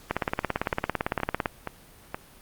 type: two click trains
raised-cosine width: 0.5 ms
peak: -9 / -15 dBFS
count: 25 / 4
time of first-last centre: 0.11-1.458 / 0.73-2.145 s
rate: 17.8 / 2.12 Hz
effects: pink hiss -52 dBFS RMS until 2.41 s + Opus 48 kbps